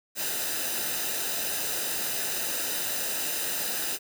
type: noise with comb filter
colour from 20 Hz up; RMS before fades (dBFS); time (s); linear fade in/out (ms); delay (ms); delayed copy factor
white; -30; 0.15-3.99; 50; 0.9; -0.6
effects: none